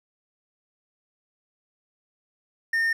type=tone; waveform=triangle; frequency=1823 Hz; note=A#6; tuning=39 cents flat; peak=-19 dBFS; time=2.73-2.93 s; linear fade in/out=5 ms; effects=none